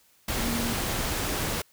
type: tone in noise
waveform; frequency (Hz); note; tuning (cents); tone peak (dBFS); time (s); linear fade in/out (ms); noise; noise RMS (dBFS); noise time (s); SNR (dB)
sine; 233.1; A#3; 0; -31; 0.38-0.73; 5; pink; -29; 0.28-1.62; -5
effects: white hiss -62 dBFS RMS until 1.72 s